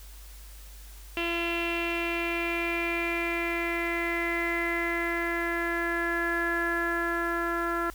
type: tone with low-pass filter sweep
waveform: sawtooth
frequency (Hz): 340.1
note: F4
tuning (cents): -46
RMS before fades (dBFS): -29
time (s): 1.17-7.9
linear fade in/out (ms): 0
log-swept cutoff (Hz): 2800 to 1500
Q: 7.6
effects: added 50 Hz sine -44 dBFS peak until 7.94 s + white hiss -52 dBFS RMS until 7.94 s